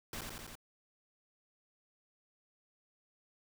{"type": "noise with echo", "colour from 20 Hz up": "pink", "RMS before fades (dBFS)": -42, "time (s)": [0.13, 0.21], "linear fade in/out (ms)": 2, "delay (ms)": 86, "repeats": 4, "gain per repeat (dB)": -2, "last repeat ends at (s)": 0.554, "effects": []}